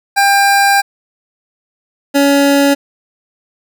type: tone pair in turn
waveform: 25% pulse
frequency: 797 / 281.1 Hz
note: G5 / C#4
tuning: +28 / +24 cents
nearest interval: octave + tritone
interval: 1804 cents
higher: first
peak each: -4 dBFS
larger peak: neither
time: 0.16-0.82 / 2.14-2.75 s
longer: first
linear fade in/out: 20 ms
effects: none